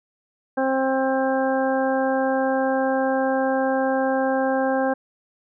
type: harmonic tone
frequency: 265 Hz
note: C4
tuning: 22 cents sharp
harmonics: 1 / 2 / 3 / 4 / 5 / 6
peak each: -24 / -22 / -25 / -33 / -37 / -30 dBFS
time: 0.57-4.94 s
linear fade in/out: 10 ms
effects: none